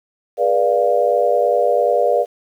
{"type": "chord", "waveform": "sine", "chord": "G# diminished seventh", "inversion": "none", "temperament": "equal with one note detuned", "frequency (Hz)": [415.3, 484.6, 587.3, 698.5], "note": ["G#4", "B4", "D5", "F5"], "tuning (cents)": [0, -33, 0, 0], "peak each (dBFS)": [-22, -17, -17, -19], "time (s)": [0.37, 2.26], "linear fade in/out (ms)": 50, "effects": ["8-bit"]}